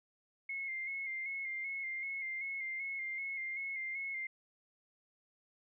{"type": "tone with vibrato", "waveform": "sine", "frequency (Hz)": 2141, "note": "C7", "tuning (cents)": 39, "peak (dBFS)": -37, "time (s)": [0.49, 4.27], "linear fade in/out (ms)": 5, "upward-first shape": "square", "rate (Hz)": 2.6, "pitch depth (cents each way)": 33, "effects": []}